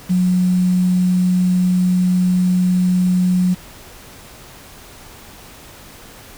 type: tone with quantisation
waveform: sine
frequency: 181.7 Hz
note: F#3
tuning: 31 cents flat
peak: -12 dBFS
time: 0.09-3.55 s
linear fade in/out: 20 ms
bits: 6
effects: pink hiss -40 dBFS RMS until 6.37 s